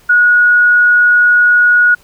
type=tone; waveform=sine; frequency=1454 Hz; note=F#6; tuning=31 cents flat; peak=-5 dBFS; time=0.09-1.95 s; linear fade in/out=10 ms; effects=pink hiss -47 dBFS RMS until 2.03 s